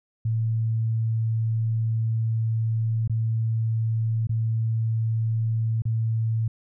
sine tone with dropouts, 112.4 Hz, A2, 37 cents sharp, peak -21 dBFS, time 0.25-6.48 s, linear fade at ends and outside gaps 5 ms, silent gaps 3.077-3.096 / 4.271-4.293 / 5.821-5.853 s, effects none

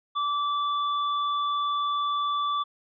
square tone, 1161 Hz, D6, 20 cents flat, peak -25 dBFS, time 0.15-2.64 s, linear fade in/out 20 ms, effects resampled to 11025 Hz

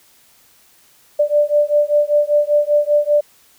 sine beating tone pair, 587.3 / 592.4 Hz, D5 / D5, 0 / +15 cents, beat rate 5.1 Hz, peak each -15 dBFS, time 1.19-3.21 s, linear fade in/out 10 ms, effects white hiss -52 dBFS RMS until 3.58 s

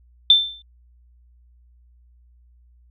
sine tone with exponential decay, 3553 Hz, A7, 16 cents sharp, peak -6 dBFS, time 0.3-0.62 s, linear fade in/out 2 ms, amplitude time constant 68 ms, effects added 60 Hz sine -51 dBFS peak until 2.9 s

